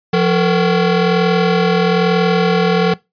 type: ring-modulated tone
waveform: 35% pulse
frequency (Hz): 311.1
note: D#4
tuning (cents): 0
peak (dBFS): -6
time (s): 0.13-2.94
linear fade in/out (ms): 5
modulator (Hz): 135
effects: noise-tail reverb RT60 0.2 s tail -21 dB re dry + resampled to 11025 Hz